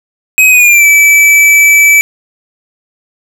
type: tone with pitch glide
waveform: square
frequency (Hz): 2531 to 2308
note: D#7 to D7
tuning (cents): +29 to -31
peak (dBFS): -3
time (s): 0.38-2.01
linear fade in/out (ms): 0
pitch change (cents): -160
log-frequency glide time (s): 0.49-0.86
effects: none